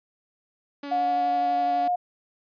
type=tone with vibrato; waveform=sawtooth; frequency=283.6 Hz; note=C#4; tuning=40 cents sharp; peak=-29 dBFS; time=0.83-1.88 s; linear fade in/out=5 ms; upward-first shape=sine; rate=12 Hz; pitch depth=11 cents each way
type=tone with pitch glide; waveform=sine; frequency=721 to 714.4 Hz; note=F#5 to F5; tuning=-45 to +39 cents; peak=-21 dBFS; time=0.91-1.96 s; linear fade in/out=10 ms; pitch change=-16 cents; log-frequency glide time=1.17-1.72 s
effects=resampled to 11025 Hz